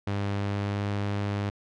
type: tone with pitch glide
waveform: sawtooth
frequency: 100.5 to 101.49 Hz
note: G2 to G#2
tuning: +44 to -39 cents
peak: -23 dBFS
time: 0.07-1.5 s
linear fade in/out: 5 ms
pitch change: +17 cents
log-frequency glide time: 0.39-0.77 s
effects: low-pass 4000 Hz 12 dB/octave